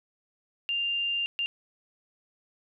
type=tone bursts at uneven times; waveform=sine; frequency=2794 Hz; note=F7; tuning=in tune; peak=-26 dBFS; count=2; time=0.69-1.26 / 1.39-1.46 s; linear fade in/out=0 ms; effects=none